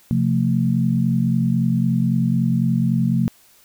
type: chord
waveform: sine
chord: F major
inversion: second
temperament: equal with one note detuned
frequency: 130.81 / 174.61 / 224.8 Hz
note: C3 / F3 / A3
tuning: 0 / 0 / +37 cents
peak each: -20 dBFS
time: 0.11-3.28 s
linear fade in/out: 0 ms
effects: white hiss -53 dBFS RMS until 3.64 s

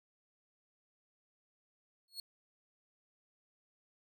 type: tone with exponential growth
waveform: 40% pulse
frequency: 4333 Hz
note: C#8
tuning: 40 cents flat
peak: -36 dBFS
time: 2.08-2.2 s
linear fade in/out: 2 ms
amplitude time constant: 24 ms
effects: none

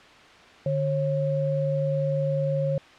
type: tone pair together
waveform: sine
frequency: 148.5 / 543.1 Hz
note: D3 / C#5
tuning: +20 / -36 cents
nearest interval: octave + minor seventh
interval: 2244 cents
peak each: -25 dBFS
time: 0.66-2.78 s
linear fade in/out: 2 ms
effects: white hiss -49 dBFS RMS until 2.98 s + low-pass 3000 Hz 12 dB/octave

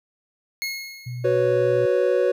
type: tone with exponential decay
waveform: 25% pulse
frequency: 2166 Hz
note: C#7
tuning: 41 cents flat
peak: -20 dBFS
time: 0.62-1.54 s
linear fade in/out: 0 ms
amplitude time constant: 200 ms
type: tone with pitch glide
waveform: sine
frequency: 123.47 to 121.98 Hz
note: B2 to B2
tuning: 0 to -21 cents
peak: -28 dBFS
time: 1.06-1.86 s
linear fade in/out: 10 ms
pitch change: -21 cents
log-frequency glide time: 1.36-1.67 s
type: chord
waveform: triangle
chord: F# suspended fourth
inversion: none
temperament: equal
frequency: 370 / 493.9 / 554.4 Hz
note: F#4 / B4 / C#5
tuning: 0 / 0 / 0 cents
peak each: -20 / -19 / -20 dBFS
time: 1.24-2.32 s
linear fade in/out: 10 ms
effects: none

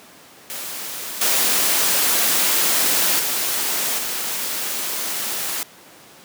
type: noise with level steps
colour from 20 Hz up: white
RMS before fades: -30 / -18 / -22 / -25 dBFS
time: 0.5-5.63 s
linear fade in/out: 0 ms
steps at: 1.21 / 3.19 / 3.98 s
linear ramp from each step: 5 ms
effects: pink hiss -45 dBFS RMS until 6.24 s + high-pass 200 Hz 12 dB/octave

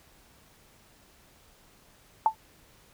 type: tone with exponential decay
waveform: sine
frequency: 880 Hz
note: A5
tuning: in tune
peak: -14 dBFS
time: 2.26-2.35 s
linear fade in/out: 1 ms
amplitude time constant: 18 ms
effects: pink hiss -59 dBFS RMS until 2.93 s

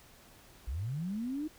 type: linear sweep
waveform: sine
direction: up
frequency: 51.91 to 316.6 Hz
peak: -33 dBFS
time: 0.67-1.48 s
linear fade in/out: 10 ms
effects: pink hiss -58 dBFS RMS until 1.58 s

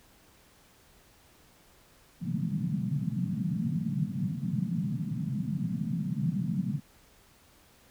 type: band-pass noise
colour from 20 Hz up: pink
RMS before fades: -31 dBFS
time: 2.2-6.81 s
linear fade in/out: 50 ms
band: 130 to 220 Hz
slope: 48 dB/octave
effects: pink hiss -60 dBFS RMS until 7.9 s

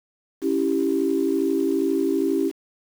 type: chord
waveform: sine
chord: C# diminished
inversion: none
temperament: equal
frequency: 277.2 / 329.6 / 392 Hz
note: C#4 / E4 / G4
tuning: 0 / 0 / 0 cents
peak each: -23 dBFS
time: 0.41-2.52 s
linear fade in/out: 50 ms
effects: tanh soft clip ceiling -9 dBFS + 7-bit

